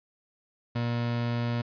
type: tone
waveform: 30% pulse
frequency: 118.8 Hz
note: A#2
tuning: 33 cents sharp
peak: -24 dBFS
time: 0.75-1.62 s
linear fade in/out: 10 ms
effects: resampled to 11025 Hz